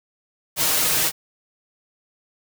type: noise with comb filter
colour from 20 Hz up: white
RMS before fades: -20 dBFS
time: 0.56-1.12 s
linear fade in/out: 50 ms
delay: 6.4 ms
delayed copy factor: +0.75
effects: none